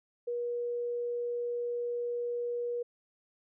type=tone; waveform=sine; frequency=480 Hz; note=B4; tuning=49 cents flat; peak=-31 dBFS; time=0.27-2.83 s; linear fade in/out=10 ms; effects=none